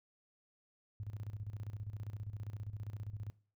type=tone with tremolo; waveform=sine; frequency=103.83 Hz; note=G#2; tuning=in tune; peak=-39 dBFS; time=1-3.3 s; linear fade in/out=0 ms; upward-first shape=square; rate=15 Hz; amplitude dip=75%; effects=noise-tail reverb RT60 0.4 s tail -20 dB re dry